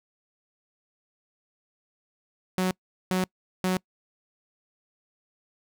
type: tone bursts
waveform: sawtooth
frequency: 185 Hz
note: F#3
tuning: in tune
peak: -19 dBFS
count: 3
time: 2.58-3.77 s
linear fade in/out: 0 ms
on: 130 ms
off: 400 ms
effects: noise-tail reverb RT60 0.1 s tail -26 dB re dry